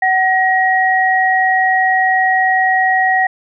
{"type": "tone pair together", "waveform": "sine", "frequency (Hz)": [752, 1894.9], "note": ["F#5", "A#6"], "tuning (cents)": [28, 28], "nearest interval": "octave + major third", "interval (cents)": 1600, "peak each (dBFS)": -13, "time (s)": [0.02, 3.27], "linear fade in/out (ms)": 5, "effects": []}